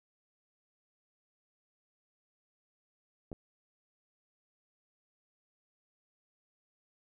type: clicks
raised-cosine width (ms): 2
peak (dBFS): -30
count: 2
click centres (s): 3.317 / 3.329
effects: none